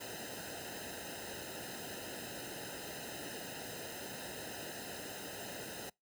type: noise with comb filter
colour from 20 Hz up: pink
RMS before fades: -45 dBFS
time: 0-5.9 s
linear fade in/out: 10 ms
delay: 0.88 ms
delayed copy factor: -0.95
effects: noise-tail reverb RT60 0.2 s tail -26 dB re dry + high-pass 60 Hz 12 dB/octave